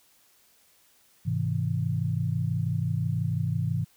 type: chord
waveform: sine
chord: Ab augmented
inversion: none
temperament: just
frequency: 103.83 / 129.78 / 162.23 Hz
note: Ab2 / C3 / E3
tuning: 0 / -14 / -27 cents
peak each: -29 dBFS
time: 1.25-3.85 s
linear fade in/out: 20 ms
effects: white hiss -62 dBFS RMS until 3.96 s